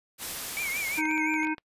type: noise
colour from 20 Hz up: white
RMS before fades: -35 dBFS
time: 0.18-1.02 s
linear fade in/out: 50 ms
type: tone with vibrato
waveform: triangle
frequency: 2258 Hz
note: C#7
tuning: 31 cents sharp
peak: -28 dBFS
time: 0.57-1.45 s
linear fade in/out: 0 ms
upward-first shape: triangle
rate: 5.7 Hz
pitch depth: 120 cents each way
type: clicks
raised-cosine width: 0.3 ms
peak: -27 dBFS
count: 11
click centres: 0.733 / 0.764 / 0.8 / 0.984 / 1.055 / 1.112 / 1.178 / 1.34 / 1.432 / 1.471 / 1.582 s
type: harmonic tone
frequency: 311.1 Hz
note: D#4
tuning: in tune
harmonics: 1 / 3 / 5 / 7 / 8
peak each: -28 / -33 / -35 / -36 / -37 dBFS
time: 0.97-1.55 s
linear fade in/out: 20 ms
effects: noise-tail reverb RT60 0.1 s tail -26 dB re dry + resampled to 32000 Hz